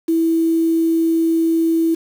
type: tone with quantisation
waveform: sine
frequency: 328.2 Hz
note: E4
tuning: 8 cents flat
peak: -13 dBFS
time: 0.08-1.95 s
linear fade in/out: 10 ms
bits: 6
effects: none